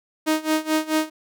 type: tone with tremolo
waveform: sawtooth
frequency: 312.3 Hz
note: D#4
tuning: 7 cents sharp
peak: -13 dBFS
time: 0.26-1.1 s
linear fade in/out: 20 ms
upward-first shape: sine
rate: 4.6 Hz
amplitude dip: 90%
effects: none